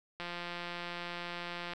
click train, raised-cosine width 0.3 ms, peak -24 dBFS, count 268, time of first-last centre 0.2-1.734 s, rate 174 Hz, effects none

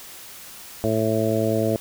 harmonic tone, 110 Hz, A2, in tune, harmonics 1 / 2 / 3 / 4 / 5 / 6, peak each -26 / -26 / -26 / -26 / -26 / -26 dBFS, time 0.84-1.76 s, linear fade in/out 0 ms, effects white hiss -41 dBFS RMS until 1.8 s

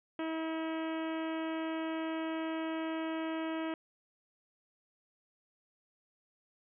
harmonic tone, 321.6 Hz, E4, 43 cents flat, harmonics 1 / 2 / 3 / 4 / 5 / 6 / 7 / 8 / 9 / 10, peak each -35 / -41 / -45 / -47 / -49 / -51 / -52 / -53 / -54 / -55 dBFS, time 0.19-3.74 s, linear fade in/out 2 ms, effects none

